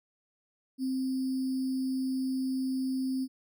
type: tone with sample-and-hold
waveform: sine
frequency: 261.6 Hz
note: C4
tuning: in tune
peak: -28 dBFS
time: 0.78-3.28 s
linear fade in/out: 50 ms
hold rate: 4900 Hz
effects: none